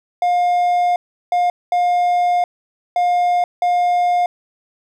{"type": "tone bursts at uneven times", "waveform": "triangle", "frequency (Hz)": 710, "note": "F5", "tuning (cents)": 28, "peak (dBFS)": -11, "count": 5, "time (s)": [[0.22, 0.96], [1.32, 1.5], [1.72, 2.44], [2.96, 3.44], [3.62, 4.26]], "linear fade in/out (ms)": 2, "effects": []}